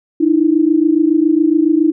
sine tone pair together, 302.4 / 329.6 Hz, D#4 / E4, -49 / 0 cents, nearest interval minor second, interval 149 cents, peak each -12 dBFS, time 0.2-1.92 s, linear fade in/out 10 ms, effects none

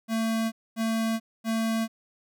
square tone bursts, 224.7 Hz, A3, 37 cents sharp, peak -25 dBFS, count 3, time 0.08-1.88 s, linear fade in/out 50 ms, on 440 ms, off 240 ms, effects none

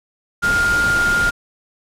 sine tone in noise, 1410 Hz, F6, 16 cents sharp, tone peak -14 dBFS, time 0.42-1.31 s, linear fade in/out 20 ms, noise pink, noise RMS -24 dBFS, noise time 0.42-1.31 s, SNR +7 dB, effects low-pass 10000 Hz 12 dB/octave

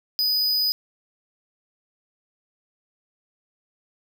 square tone, 4978 Hz, D#8, in tune, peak -20 dBFS, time 0.19-0.72 s, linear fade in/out 0 ms, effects none

